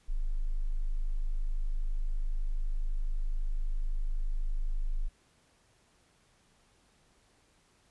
sine tone, 25.96 Hz, G#0, in tune, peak -27 dBFS, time 0.08-5.09 s, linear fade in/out 20 ms, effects pink hiss -67 dBFS RMS until 7.9 s + resampled to 24000 Hz

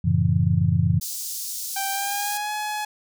sine chord, F# minor seventh, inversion none, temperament just, 92.5 / 111 / 138.75 / 166.5 Hz, F#2 / A2 / C#3 / E3, 0 / +16 / +2 / +18 cents, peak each -22 / -23 / -23 / -22 dBFS, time 0.04-1 s, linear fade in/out 10 ms
pink high-pass noise, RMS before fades -31 dBFS, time 1.01-2.38 s, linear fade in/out 10 ms, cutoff 5100 Hz, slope 24 dB/octave
sawtooth tone with pitch glide, 784 to 845.1 Hz, G5 to G#5, 0 to +30 cents, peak -22 dBFS, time 1.76-2.85 s, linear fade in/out 5 ms, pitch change +130 cents, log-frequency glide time 1.9-2.52 s
effects none

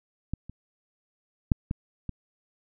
clicks, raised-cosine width 5 ms, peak -17 / -28 / -7 / -16 / -20 dBFS, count 5, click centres 0.336 / 0.496 / 1.518 / 1.711 / 2.093 s, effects none

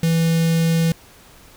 square tone with notch filter, 164.81 Hz, E3, in tune, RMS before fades -17 dBFS, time 0.03-0.92 s, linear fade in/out 2 ms, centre 990 Hz, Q 0.65, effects pink hiss -47 dBFS RMS until 1.56 s

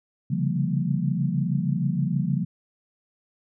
sine tone cluster, 136.1 / 142.5 / 171.9 / 195 / 229.3 Hz, C#3 / C#3 / F3 / G3 / A#3, -31 / +48 / -27 / -9 / -28 cents, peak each -29 / -27 / -26 / -29 / -32 dBFS, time 0.3-2.45 s, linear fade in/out 10 ms, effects none

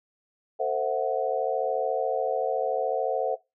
sine chord, F# half-diminished seventh, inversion first, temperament equal with one note detuned, 449.5 / 523.3 / 659.3 / 740 Hz, A4 / C5 / E5 / F#5, +37 / 0 / 0 / 0 cents, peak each -29 dBFS, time 0.59-3.36 s, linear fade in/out 20 ms, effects noise-tail reverb RT60 0.2 s tail -19 dB re dry

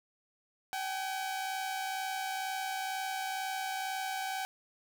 sawtooth tone pair together, 763.9 / 826 Hz, G5 / G#5, -45 / -10 cents, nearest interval minor second, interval 135 cents, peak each -31 / -38 dBFS, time 0.73-4.45 s, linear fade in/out 0 ms, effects none

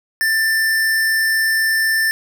square tone, 1778 Hz, A6, 18 cents sharp, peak -15 dBFS, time 0.21-2.11 s, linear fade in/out 0 ms, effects none

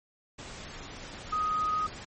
sine tone in noise, 1251 Hz, D#6, 9 cents sharp, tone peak -26 dBFS, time 1.32-1.87 s, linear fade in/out 10 ms, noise pink, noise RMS -43 dBFS, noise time 0.38-2.05 s, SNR +14 dB, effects MP3 32 kbps

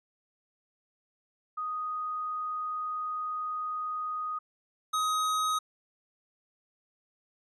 sine / square tone pair in turn, 1244.5 / 1260.4 Hz, D#6 / D#6, 0 / +22 cents, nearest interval unison, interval 22 cents, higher second, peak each -31 / -27 dBFS, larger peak second, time 1.57-4.39 / 4.93-5.59 s, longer first, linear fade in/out 10 ms, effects resampled to 24000 Hz

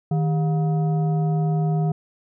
sine tone with frequency modulation, 156.3 Hz, D#3, 8 cents sharp, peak -18 dBFS, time 0.11-1.92 s, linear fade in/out 5 ms, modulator 557 Hz, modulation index 0.46, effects none

